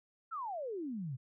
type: exponential sweep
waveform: sine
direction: down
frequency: 1396.9 to 120 Hz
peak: -37 dBFS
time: 0.31-1.17 s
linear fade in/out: 20 ms
effects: none